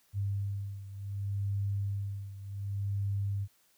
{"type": "beating tone pair", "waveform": "sine", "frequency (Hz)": [99.6, 100.27], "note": ["G2", "G2"], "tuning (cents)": [28, 40], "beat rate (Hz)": 0.67, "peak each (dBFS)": [-33, -37], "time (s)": [0.13, 3.48], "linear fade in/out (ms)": 50, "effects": ["white hiss -68 dBFS RMS until 3.77 s"]}